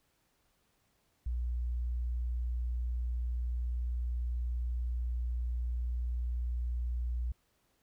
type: tone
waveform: sine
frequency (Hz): 60.2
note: B1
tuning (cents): -44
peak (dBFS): -31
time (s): 1.26-7.32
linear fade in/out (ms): 5
effects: pink hiss -74 dBFS RMS until 7.82 s